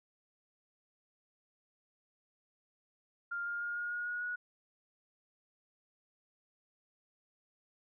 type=tone with pitch steps; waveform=sine; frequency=1400 / 1409.7 / 1419.5 / 1429.4 / 1439.4 / 1449.4 / 1459.5 Hz; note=F6 / F6 / F6 / F6 / F#6 / F#6 / F#6; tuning=+4 / +16 / +28 / +40 / -48 / -36 / -24 cents; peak=-35 dBFS; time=3.31-4.36 s; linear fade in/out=10 ms; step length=150 ms; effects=none